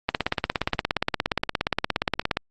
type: click train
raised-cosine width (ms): 0.3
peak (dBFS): -5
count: 40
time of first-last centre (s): 0.09-2.371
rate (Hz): 17.1
effects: Opus 24 kbps